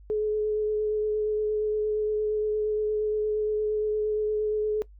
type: tone with vibrato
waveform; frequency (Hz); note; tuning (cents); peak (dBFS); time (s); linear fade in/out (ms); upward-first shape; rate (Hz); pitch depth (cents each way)
sine; 426; G#4; +44; -23; 0.1-4.82; 0; sine; 8.6; 13
effects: noise-tail reverb RT60 0.1 s tail -19 dB re dry + added 50 Hz sine -47 dBFS peak until 4.99 s